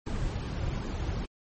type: noise with flanger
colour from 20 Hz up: brown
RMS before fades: -32 dBFS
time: 0.06-1.26 s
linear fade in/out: 10 ms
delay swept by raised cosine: 1.4 to 4.8 ms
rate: 2.5 Hz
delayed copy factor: -0.55
effects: MP3 32 kbps